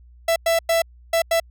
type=tone bursts at uneven times; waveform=45% pulse; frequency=664 Hz; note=E5; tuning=12 cents sharp; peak=-16 dBFS; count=5; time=0.28-0.36 / 0.46-0.59 / 0.69-0.82 / 1.13-1.22 / 1.31-1.4 s; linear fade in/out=5 ms; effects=added 60 Hz sine -45 dBFS peak until 1.5 s